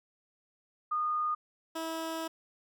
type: tone pair in turn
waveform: sine / 15% pulse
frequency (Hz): 1226 / 324.7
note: D#6 / E4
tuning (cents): -26 / -26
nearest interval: octave + major seventh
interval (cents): 2300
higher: first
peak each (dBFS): -28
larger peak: neither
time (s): 0.91-1.35 / 1.75-2.28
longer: second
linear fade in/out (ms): 10
effects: none